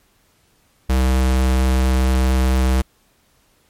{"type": "tone", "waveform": "square", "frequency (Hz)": 64.6, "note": "C2", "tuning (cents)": -21, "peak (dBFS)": -14, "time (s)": [0.89, 2.82], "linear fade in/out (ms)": 10, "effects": ["pink hiss -59 dBFS RMS until 3.69 s", "MP3 64 kbps"]}